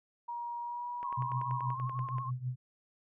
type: tone with pitch glide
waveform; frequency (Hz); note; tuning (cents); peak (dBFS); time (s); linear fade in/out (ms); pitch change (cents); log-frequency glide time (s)
sine; 950 to 967.7; A#5 to B5; +33 to -36; -36; 0.28-1.75; 10; +31; 0.61-0.87
type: tone with vibrato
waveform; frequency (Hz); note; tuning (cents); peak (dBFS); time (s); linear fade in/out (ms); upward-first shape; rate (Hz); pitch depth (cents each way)
sine; 1072; C6; +42; -37; 1.03-2.31; 20; sine; 12; 53
type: click train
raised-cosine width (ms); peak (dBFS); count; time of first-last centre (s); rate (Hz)
0.5; -32; 13; 1.03-2.184; 10.4
type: tone with tremolo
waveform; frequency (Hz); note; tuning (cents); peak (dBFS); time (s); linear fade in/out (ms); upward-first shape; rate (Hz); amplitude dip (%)
sine; 126.2; B2; +38; -30; 1.17-2.56; 10; triangle; 6.3; 90
effects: none